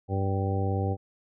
harmonic tone, 97.3 Hz, G2, 12 cents flat, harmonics 1 / 2 / 3 / 4 / 5 / 6 / 8, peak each -26 / -35 / -36 / -36 / -35 / -40 / -35 dBFS, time 0.08-0.97 s, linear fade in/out 50 ms, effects none

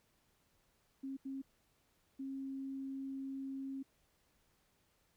sine tone bursts at uneven times, 269.7 Hz, C#4, 47 cents flat, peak -40 dBFS, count 3, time 1.03-1.17 / 1.25-1.42 / 2.19-3.83 s, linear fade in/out 10 ms, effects pink hiss -75 dBFS RMS until 5.16 s

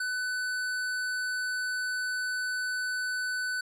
square tone, 1500 Hz, F#6, 23 cents sharp, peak -30 dBFS, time 0-3.61 s, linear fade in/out 5 ms, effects low-pass 11000 Hz 12 dB/octave

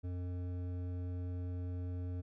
sine tone with hard clipping, 89.5 Hz, F2, 43 cents sharp, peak -39 dBFS, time 0.03-2.22 s, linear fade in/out 20 ms, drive 11 dB, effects none

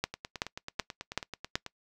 two click trains, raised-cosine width 0.2 ms, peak -11 / -21 dBFS, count 5 / 15, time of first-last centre 0.04-1.555 / 0.14-1.663 s, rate 2.64 / 9.19 Hz, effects noise-tail reverb RT60 0.1 s tail -22 dB re dry

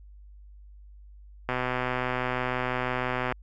click train, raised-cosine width 0.5 ms, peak -13 dBFS, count 232, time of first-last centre 1.49-3.323 s, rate 126 Hz, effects added 50 Hz sine -46 dBFS peak until 3.42 s

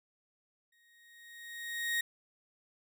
35% pulse tone with exponential growth, 1872 Hz, A#6, 7 cents sharp, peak -27 dBFS, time 0.72-2.01 s, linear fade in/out 5 ms, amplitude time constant 280 ms, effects none

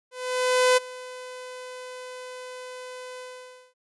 sawtooth tone with ADSR envelope, 505 Hz, B4, 39 cents sharp, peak -12 dBFS, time 0.11-3.74 s, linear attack 660 ms, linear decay 17 ms, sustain -21 dB, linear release 550 ms, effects resampled to 24000 Hz

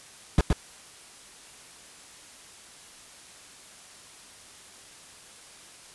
brown noise with echo, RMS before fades -18 dBFS, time 0.38-0.41 s, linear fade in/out 2 ms, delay 120 ms, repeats 1, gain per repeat -3 dB, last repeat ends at 0.53 s, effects white hiss -49 dBFS RMS until 5.94 s + resampled to 24000 Hz

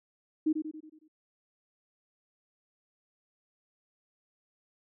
sine tone with echo, 311.1 Hz, D#4, in tune, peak -23 dBFS, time 0.46-0.53 s, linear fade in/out 10 ms, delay 92 ms, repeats 6, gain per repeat -6 dB, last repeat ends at 1.082 s, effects none

